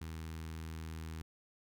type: tone with notch filter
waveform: sawtooth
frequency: 80.3 Hz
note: E2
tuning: 45 cents flat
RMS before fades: -44 dBFS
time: 0.01-1.22 s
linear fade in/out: 5 ms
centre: 600 Hz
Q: 1.1
effects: none